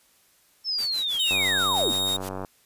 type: linear sweep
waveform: sine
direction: down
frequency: 5360 to 116.54 Hz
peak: -24 dBFS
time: 0.64-1.94 s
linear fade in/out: 50 ms
type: noise with tremolo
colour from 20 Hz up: white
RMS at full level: -37 dBFS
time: 0.78-2.29 s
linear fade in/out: 5 ms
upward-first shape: sine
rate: 6.2 Hz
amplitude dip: 95%
type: tone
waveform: 40% pulse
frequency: 3729 Hz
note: A#7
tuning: in tune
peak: -22 dBFS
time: 1.19-2.17 s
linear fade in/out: 10 ms
type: click train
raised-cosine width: 1 ms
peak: -19 dBFS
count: 109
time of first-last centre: 1.31-2.448 s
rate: 94.9 Hz
effects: white hiss -61 dBFS RMS until 2.65 s + resampled to 32000 Hz